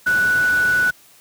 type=tone in noise; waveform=sine; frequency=1480 Hz; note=F#6; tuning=in tune; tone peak=-14 dBFS; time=0.06-0.91 s; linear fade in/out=10 ms; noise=pink; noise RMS=-31 dBFS; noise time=0.06-0.91 s; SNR=+14 dB; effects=white hiss -50 dBFS RMS until 1.2 s + high-pass 80 Hz 12 dB/octave